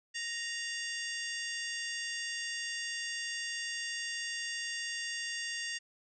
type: harmonic tone with a mistuned harmonic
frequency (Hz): 932.3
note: A#5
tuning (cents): 0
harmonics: 2 / 3 / 4 / 5 / 6 / 7 / 8 / 9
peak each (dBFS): -39 / -42 / -48 / -43 / -47 / -46 / -51 / -51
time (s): 0.14-5.79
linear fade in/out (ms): 20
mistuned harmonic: 4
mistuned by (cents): -110
effects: none